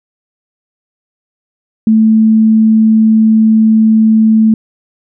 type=tone; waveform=sine; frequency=220 Hz; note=A3; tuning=in tune; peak=-4 dBFS; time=1.87-4.54 s; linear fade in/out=2 ms; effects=none